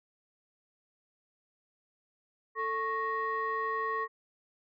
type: tone cluster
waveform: sine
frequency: 444.8 / 1102 / 1872 Hz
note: A4 / C#6 / A#6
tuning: +19 / -11 / +7 cents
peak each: -36 / -31 / -36 dBFS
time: 2.55-4.08 s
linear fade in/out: 50 ms
effects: tanh soft clip ceiling -22 dBFS

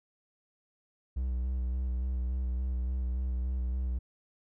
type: tone with vibrato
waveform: triangle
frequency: 62.9 Hz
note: B1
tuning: 32 cents sharp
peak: -27 dBFS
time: 1.16-3.99 s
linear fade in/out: 10 ms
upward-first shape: square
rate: 3.5 Hz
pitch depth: 28 cents each way
effects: none

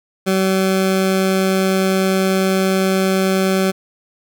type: tone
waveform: 20% pulse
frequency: 190.2 Hz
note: F#3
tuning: 48 cents sharp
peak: -9 dBFS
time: 0.26-3.72 s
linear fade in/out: 20 ms
effects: none

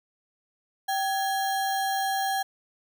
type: tone with sample-and-hold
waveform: sine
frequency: 777 Hz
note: G5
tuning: 16 cents flat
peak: -24 dBFS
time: 0.88-2.43 s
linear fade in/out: 10 ms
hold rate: 2450 Hz
effects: none

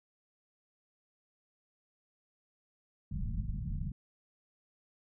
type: low-pass noise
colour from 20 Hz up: pink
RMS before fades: -36 dBFS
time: 3.11-3.92 s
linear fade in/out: 5 ms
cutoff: 200 Hz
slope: 48 dB/octave
effects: none

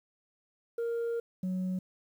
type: tone pair in turn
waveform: sine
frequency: 466.2 / 185.01 Hz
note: A#4 / F#3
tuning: 0 / 0 cents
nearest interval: octave + major third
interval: 1600 cents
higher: first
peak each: -27 dBFS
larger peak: neither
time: 0.78-1.2 / 1.43-1.79 s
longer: first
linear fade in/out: 5 ms
effects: tanh soft clip ceiling -29 dBFS + 10-bit

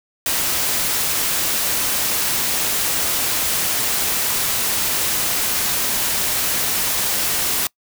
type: noise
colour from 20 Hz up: white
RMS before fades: -20 dBFS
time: 0.26-7.67 s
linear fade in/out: 2 ms
effects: noise-tail reverb RT60 0.1 s tail -25 dB re dry

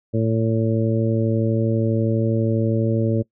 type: harmonic tone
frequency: 112.3 Hz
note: A2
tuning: 36 cents sharp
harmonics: 1 / 2 / 3 / 4 / 5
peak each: -20 / -23 / -25 / -26 / -27 dBFS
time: 0.13-3.23 s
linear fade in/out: 20 ms
effects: noise-tail reverb RT60 0.1 s tail -22 dB re dry

